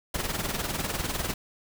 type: noise with tremolo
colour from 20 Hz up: pink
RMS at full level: -28 dBFS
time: 0.14-1.34 s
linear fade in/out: 5 ms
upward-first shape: sine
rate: 20 Hz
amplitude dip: 65%
effects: none